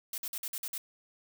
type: noise bursts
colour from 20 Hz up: blue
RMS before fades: -37 dBFS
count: 7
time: 0.13-0.78 s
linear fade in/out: 2 ms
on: 50 ms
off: 50 ms
effects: none